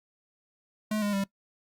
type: tone with pitch steps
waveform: square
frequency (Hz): 214 / 205.3 / 196.92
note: A3 / G#3 / G3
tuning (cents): -48 / -20 / +8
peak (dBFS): -27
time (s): 0.91-1.24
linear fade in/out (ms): 5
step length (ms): 110
effects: noise-tail reverb RT60 0.1 s tail -21 dB re dry + Opus 48 kbps